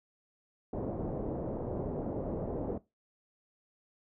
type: low-pass noise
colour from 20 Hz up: white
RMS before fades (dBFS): -36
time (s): 0.73-2.78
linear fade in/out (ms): 5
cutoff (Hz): 580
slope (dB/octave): 24
effects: noise-tail reverb RT60 0.2 s tail -17 dB re dry